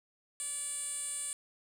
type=tone with band-pass filter; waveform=10% pulse; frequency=576 Hz; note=D5; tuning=34 cents flat; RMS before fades=-38 dBFS; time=0.4-1.33 s; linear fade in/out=0 ms; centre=8700 Hz; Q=6.2; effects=10-bit